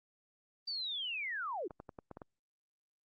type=linear sweep; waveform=sine; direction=down; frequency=4699 to 299.9 Hz; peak=-36 dBFS; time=0.67-1.68 s; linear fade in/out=10 ms
type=clicks; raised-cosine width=1 ms; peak=-32 dBFS; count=7; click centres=1.708 / 1.801 / 1.892 / 1.988 / 2.113 / 2.171 / 2.218 s
effects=Opus 32 kbps